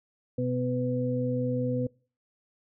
harmonic tone, 125 Hz, B2, 21 cents sharp, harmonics 1 / 2 / 4, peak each -30 / -30 / -30 dBFS, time 0.38-1.87 s, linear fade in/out 5 ms, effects noise-tail reverb RT60 0.4 s tail -24 dB re dry

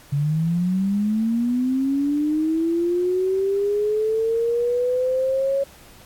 sine linear sweep, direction up, 139.5 to 554.4 Hz, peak -18 dBFS, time 0.12-5.64 s, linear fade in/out 10 ms, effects pink hiss -48 dBFS RMS until 6.05 s + AAC 64 kbps

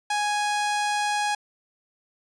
sawtooth tone, 830.6 Hz, G#5, in tune, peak -19 dBFS, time 0.1-1.35 s, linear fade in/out 5 ms, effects resampled to 22050 Hz

